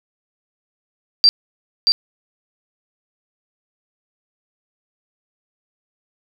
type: tone with echo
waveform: sine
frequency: 4700 Hz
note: D8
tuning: 1 cent sharp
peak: -7 dBFS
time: 1.24-1.29 s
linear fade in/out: 0 ms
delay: 630 ms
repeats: 1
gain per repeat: -4 dB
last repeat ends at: 1.92 s
effects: none